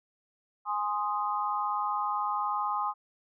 sine chord, Ab major, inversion none, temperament equal, 830.6 / 1046.5 / 1244.5 Hz, Ab5 / C6 / Eb6, 0 / 0 / 0 cents, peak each -32 dBFS, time 0.65-2.94 s, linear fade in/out 50 ms, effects none

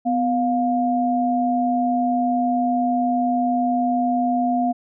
sine tone pair together, 250 / 705.6 Hz, B3 / F5, +21 / +18 cents, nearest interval octave + tritone, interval 1797 cents, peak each -20 dBFS, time 0.05-4.73 s, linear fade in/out 20 ms, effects none

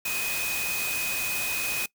sine tone in noise, 2503 Hz, D#7, 10 cents sharp, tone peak -30 dBFS, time 0.05-1.86 s, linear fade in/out 5 ms, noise white, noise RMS -31 dBFS, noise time 0.05-1.86 s, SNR -2 dB, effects noise-tail reverb RT60 0.1 s tail -20 dB re dry

